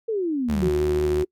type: exponential sweep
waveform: sine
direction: down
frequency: 466.2 to 164.81 Hz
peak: -21 dBFS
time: 0.08-0.69 s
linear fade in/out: 10 ms
type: tone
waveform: sawtooth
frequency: 76 Hz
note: D#2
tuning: 40 cents flat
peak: -22 dBFS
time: 0.48-1.24 s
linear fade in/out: 20 ms
type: tone with vibrato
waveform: sine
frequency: 366.3 Hz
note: F#4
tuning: 17 cents flat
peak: -19 dBFS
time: 0.62-1.25 s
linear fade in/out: 10 ms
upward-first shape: sine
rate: 5.5 Hz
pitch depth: 11 cents each way
effects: noise-tail reverb RT60 0.1 s tail -26 dB re dry + MP3 96 kbps